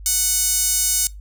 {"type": "tone with high-pass filter", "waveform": "sawtooth", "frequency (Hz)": 740, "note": "F#5", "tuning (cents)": 0, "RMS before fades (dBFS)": -19, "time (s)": [0.06, 1.07], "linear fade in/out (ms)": 0, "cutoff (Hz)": 7100, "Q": 1.6, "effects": ["noise-tail reverb RT60 0.2 s tail -22 dB re dry", "added 50 Hz sine -34 dBFS peak until 1.2 s"]}